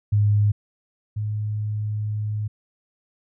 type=tone pair in turn; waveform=sine; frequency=103.83 / 106.01 Hz; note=G#2 / G#2; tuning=0 / +36 cents; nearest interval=unison; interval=36 cents; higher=second; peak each=-15 / -23 dBFS; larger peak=first; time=0.12-0.52 / 1.16-2.48 s; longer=second; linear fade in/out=10 ms; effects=none